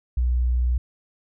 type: tone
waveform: sine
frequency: 61.3 Hz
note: B1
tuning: 12 cents flat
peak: -18 dBFS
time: 0.17-0.78 s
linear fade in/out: 5 ms
effects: none